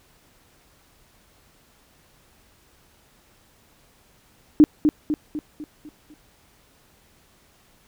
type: tone with echo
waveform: sine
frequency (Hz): 302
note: D4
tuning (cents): +48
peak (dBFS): -7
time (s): 4.6-4.64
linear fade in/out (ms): 0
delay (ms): 250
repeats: 6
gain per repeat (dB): -6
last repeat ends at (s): 6.14
effects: pink hiss -58 dBFS RMS until 7.87 s